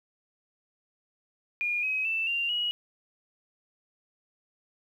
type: tone with pitch steps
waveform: sine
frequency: 2427 / 2539 / 2656 / 2778 / 2906 Hz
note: D#7 / D#7 / E7 / F7 / F#7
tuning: -44 / +34 / +12 / -10 / -32 cents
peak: -26 dBFS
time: 1.61-2.71 s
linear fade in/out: 0 ms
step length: 220 ms
effects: 10-bit